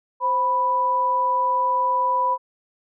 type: tone pair together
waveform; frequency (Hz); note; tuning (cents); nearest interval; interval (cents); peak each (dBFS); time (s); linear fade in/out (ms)
sine; 523.3 / 987.9; C5 / B5; 0 / 0; major seventh; 1100; -28 / -18; 0.2-2.38; 50
effects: none